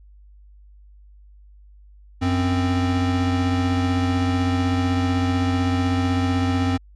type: tone pair together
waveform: square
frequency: 92.49 / 261.6 Hz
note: F#2 / C4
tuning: 0 / 0 cents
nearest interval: octave + tritone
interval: 1800 cents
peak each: -22 dBFS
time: 2.21-6.78 s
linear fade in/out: 20 ms
effects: added 50 Hz sine -45 dBFS peak until 6.95 s + low-pass 5000 Hz 12 dB/octave